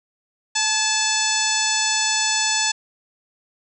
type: harmonic tone with a mistuned harmonic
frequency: 874 Hz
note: A5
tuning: 12 cents flat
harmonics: 1 / 2 / 3 / 4 / 5 / 6 / 7 / 8 / 9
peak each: -27 / -27 / -27 / -27 / -27 / -27 / -27 / -27 / -27 dBFS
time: 0.55-2.72 s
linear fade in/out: 10 ms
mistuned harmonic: 2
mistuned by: -37 cents
effects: none